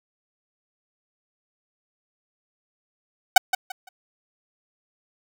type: tone with echo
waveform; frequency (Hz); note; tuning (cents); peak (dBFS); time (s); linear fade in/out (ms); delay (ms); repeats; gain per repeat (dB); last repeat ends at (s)
sawtooth; 749; F#5; +21; -3; 3.36-3.38; 5; 170; 3; -12; 3.89
effects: none

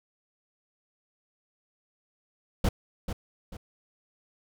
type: noise with echo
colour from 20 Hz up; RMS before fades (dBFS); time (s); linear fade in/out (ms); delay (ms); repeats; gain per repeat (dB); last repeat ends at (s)
brown; -22; 2.64-2.69; 5; 440; 2; -9; 3.57
effects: none

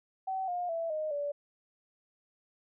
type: tone with pitch steps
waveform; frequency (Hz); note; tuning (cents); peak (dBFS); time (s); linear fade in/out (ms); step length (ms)
sine; 762 / 711 / 663.4 / 618.9 / 577.5; G5 / F5 / E5 / D#5 / D5; -49 / +31 / +11 / -9 / -29; -31; 0.27-1.32; 10; 210
effects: none

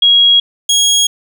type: tone pair in turn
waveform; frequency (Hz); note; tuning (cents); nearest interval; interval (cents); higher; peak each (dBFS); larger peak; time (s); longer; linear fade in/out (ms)
sine / 25% pulse; 3300 / 3300; G#7 / G#7; -12 / -12; unison; 0; neither; -5; neither; 0.02-0.4 / 0.69-1.07; neither; 5
effects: none

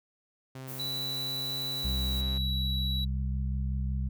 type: tone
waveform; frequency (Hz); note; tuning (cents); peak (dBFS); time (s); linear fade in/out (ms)
sawtooth; 131.3; C3; +6; -36; 0.55-2.38; 5
type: noise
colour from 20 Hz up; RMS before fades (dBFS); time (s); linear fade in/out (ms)
violet; -42; 0.67-2.22; 20
type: tone with pitch glide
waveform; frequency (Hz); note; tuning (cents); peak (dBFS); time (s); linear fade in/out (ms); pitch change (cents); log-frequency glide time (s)
triangle; 3951 to 3908; B7 to B7; 0 to -19; -31; 0.79-3.05; 10; -19; 1.69-2.19
type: harmonic tone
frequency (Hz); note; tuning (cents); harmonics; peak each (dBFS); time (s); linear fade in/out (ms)
65.41; C2; 0; 1 / 2 / 3; -29 / -35 / -39; 1.84-4.09; 10
effects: none

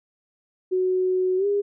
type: tone with pitch glide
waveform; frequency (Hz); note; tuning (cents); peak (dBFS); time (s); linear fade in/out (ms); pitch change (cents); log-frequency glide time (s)
sine; 370 to 405.8; F#4 to G#4; 0 to -40; -19; 0.71-1.62; 20; +160; 1.37-1.46
effects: none

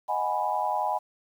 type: chord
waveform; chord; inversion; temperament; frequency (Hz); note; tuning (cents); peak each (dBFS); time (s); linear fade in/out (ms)
sine; G# minor seventh; second; equal; 622.3 / 740 / 830.6 / 987.8; D#5 / F#5 / G#5 / B5; 0 / 0 / 0 / 0; -33 / -31 / -28 / -30; 0.08-0.99; 20
effects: 9-bit

